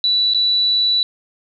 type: tone with dropouts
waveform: sine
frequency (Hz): 3951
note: B7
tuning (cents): 0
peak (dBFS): -13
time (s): 0.04-1.03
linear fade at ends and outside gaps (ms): 1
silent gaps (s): 0.336-0.346
effects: none